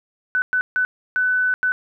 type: tone bursts at uneven times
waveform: sine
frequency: 1500 Hz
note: F#6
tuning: 23 cents sharp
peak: -16 dBFS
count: 5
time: 0.35-0.42 / 0.53-0.61 / 0.76-0.85 / 1.16-1.54 / 1.63-1.72 s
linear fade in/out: 0 ms
effects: none